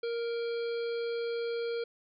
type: harmonic tone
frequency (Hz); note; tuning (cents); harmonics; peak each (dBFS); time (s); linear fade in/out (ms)
467.1; A#4; +3; 1 / 3 / 5 / 7 / 9 / 10; -31 / -45 / -48 / -50 / -50 / -54; 0.03-1.84; 5
effects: none